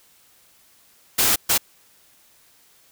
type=noise bursts at uneven times; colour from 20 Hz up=white; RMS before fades=-18 dBFS; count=2; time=1.18-1.36 / 1.49-1.58 s; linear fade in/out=10 ms; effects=white hiss -56 dBFS RMS until 2.91 s